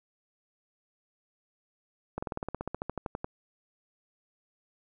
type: slowing click train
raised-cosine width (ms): 1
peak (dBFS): -19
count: 17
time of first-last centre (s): 2.18-3.245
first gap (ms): 45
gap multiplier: 1.05
effects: none